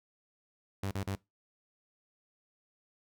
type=tone bursts; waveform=sawtooth; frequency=97.8 Hz; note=G2; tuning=4 cents flat; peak=-29 dBFS; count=3; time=0.83-1.153 s; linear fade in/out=5 ms; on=81 ms; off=40 ms; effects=noise-tail reverb RT60 0.2 s tail -21 dB re dry